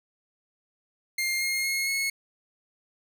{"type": "tone with pitch steps", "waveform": "sawtooth", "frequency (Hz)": [2116, 2138, 2160, 2183], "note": ["C7", "C7", "C#7", "C#7"], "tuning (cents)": [19, 37, -45, -27], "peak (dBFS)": -22, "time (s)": [1.18, 2.1], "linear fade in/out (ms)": 5, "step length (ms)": 230, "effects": []}